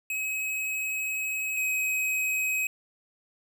square tone pair in turn, 2552 / 2534 Hz, D#7 / D#7, +43 / +31 cents, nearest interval unison, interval 12 cents, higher first, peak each -29 / -26 dBFS, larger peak second, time 0.1-1.57 / 1.57-2.67 s, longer first, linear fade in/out 2 ms, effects none

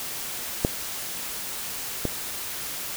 clicks, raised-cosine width 2 ms, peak -6 / -11 dBFS, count 2, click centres 0.649 / 2.053 s, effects white hiss -33 dBFS RMS until 2.96 s

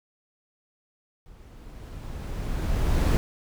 brown noise with level ramp, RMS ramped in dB -49 to -19 dBFS, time 1.26-3.17 s, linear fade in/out 0 ms, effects none

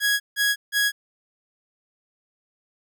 sawtooth tone bursts, 1661.2 Hz, G#6, in tune, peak -15 dBFS, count 3, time 0-0.92 s, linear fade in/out 50 ms, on 200 ms, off 160 ms, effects none

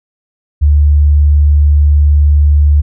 sine tone, 73.42 Hz, D2, in tune, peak -4 dBFS, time 0.61-2.82 s, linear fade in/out 20 ms, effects none

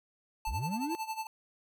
square tone with tremolo, 881 Hz, A5, 2 cents sharp, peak -33 dBFS, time 0.45-1.27 s, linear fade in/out 2 ms, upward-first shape sine, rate 11 Hz, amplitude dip 80%
triangle linear sweep, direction up, 31.09 to 349.2 Hz, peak -31 dBFS, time 0.47-0.95 s, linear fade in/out 0 ms
effects none

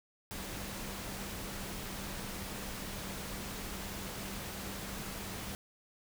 sine tone in noise, 196 Hz, G3, in tune, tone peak -48 dBFS, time 0.31-5.55 s, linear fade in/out 0 ms, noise pink, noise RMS -42 dBFS, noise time 0.31-5.55 s, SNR -9 dB, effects none

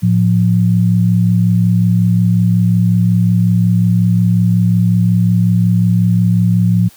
sine tone pair together, 111.5 / 177 Hz, A2 / F3, +23 / +23 cents, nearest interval minor sixth, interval 800 cents, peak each -11 dBFS, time 0.02-6.89 s, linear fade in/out 20 ms, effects white hiss -44 dBFS RMS until 6.96 s + high-pass 60 Hz 12 dB/octave

